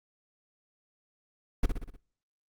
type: noise with echo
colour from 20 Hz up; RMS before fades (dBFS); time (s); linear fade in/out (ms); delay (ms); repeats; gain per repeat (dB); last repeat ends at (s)
brown; -22; 1.63-1.66; 5; 61; 5; -5; 1.965
effects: noise-tail reverb RT60 0.5 s tail -23 dB re dry + Opus 48 kbps